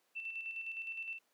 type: tone with tremolo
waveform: sine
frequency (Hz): 2674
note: E7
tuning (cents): +24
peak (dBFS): -38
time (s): 0.15-1.19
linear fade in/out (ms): 20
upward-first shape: square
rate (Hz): 9.7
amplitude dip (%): 45
effects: pink hiss -75 dBFS RMS until 1.33 s + high-pass 400 Hz 12 dB/octave